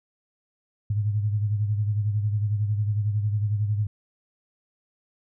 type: beating tone pair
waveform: sine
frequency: 103.83 / 114.83 Hz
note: G#2 / A#2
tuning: 0 / -26 cents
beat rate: 11 Hz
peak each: -22 / -31 dBFS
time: 0.9-3.87 s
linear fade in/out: 5 ms
effects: none